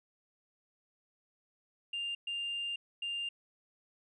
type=tone bursts at uneven times; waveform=sine; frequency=2799 Hz; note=F7; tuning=3 cents sharp; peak=-33 dBFS; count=3; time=1.93-2.15 / 2.27-2.76 / 3.02-3.29 s; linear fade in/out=5 ms; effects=tanh soft clip ceiling -31 dBFS